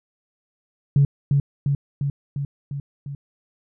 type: tone with echo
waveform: sine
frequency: 140.8 Hz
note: C#3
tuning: 27 cents sharp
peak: -11 dBFS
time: 0.96-1.05 s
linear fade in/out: 2 ms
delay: 350 ms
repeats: 6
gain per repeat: -3 dB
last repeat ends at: 3.15 s
effects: tanh soft clip ceiling -8 dBFS